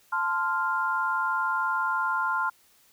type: chord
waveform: sine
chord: F major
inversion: first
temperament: equal with one note detuned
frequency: 880 / 1039.9 / 1396.9 Hz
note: A5 / C6 / F6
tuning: 0 / -11 / 0 cents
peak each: -31 / -28 / -27 dBFS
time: 0.12-2.5 s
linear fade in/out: 10 ms
effects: white hiss -61 dBFS RMS until 2.92 s